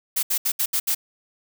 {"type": "noise bursts at uneven times", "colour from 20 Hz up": "blue", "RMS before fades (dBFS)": -22, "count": 6, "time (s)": [[0.16, 0.23], [0.3, 0.38], [0.45, 0.52], [0.59, 0.66], [0.73, 0.8], [0.87, 0.95]], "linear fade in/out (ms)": 10, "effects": []}